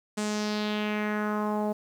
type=tone with low-pass filter sweep; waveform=sawtooth; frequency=210.8 Hz; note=G#3; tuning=26 cents sharp; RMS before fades=-29 dBFS; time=0.17-1.73 s; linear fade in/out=10 ms; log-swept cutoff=8400 to 690 Hz; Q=2.6; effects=9-bit